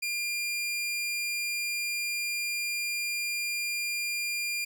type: tone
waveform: sawtooth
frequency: 2400 Hz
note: D7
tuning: 37 cents sharp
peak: -26 dBFS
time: 0.02-4.65 s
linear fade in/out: 10 ms
effects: none